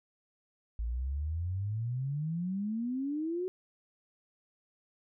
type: exponential sweep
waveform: sine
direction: up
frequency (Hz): 54.5 to 375.8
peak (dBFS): -31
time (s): 0.79-3.48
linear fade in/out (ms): 0
effects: none